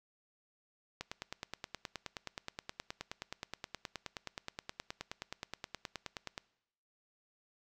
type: click train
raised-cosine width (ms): 0.2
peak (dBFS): -22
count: 52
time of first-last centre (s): 1.01-6.378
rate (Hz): 9.5
effects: noise-tail reverb RT60 0.8 s tail -22 dB re dry